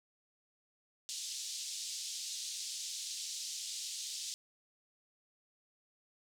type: band-pass noise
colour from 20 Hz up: white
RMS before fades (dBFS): -42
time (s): 1.09-4.34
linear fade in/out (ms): 0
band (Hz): 3500 to 7500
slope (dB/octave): 24
effects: none